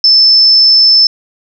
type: tone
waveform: sine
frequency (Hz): 5274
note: E8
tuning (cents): 0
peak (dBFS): -3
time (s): 0.04-1.07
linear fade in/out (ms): 2
effects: none